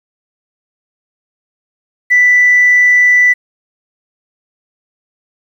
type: tone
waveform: sine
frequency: 1979 Hz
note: B6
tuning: 3 cents sharp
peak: -4 dBFS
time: 2.1-3.34 s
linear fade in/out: 20 ms
effects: tanh soft clip ceiling -1 dBFS + 7-bit